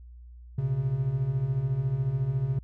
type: beating tone pair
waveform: triangle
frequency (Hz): 121.7 / 135.7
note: B2 / C#3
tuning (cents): -25 / -36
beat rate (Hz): 14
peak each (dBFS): -29 / -24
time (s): 0.58-2.59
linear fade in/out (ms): 5
effects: added 60 Hz sine -44 dBFS peak until 2.63 s